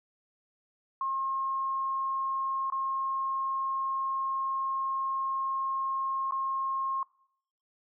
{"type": "tone with dropouts", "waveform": "sine", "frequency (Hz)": 1073, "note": "C6", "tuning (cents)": 43, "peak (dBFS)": -28, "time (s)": [1.01, 7.03], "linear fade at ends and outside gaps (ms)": 2, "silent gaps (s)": [[2.701, 2.722], [6.31, 6.321]], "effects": ["noise-tail reverb RT60 0.7 s tail -23 dB re dry"]}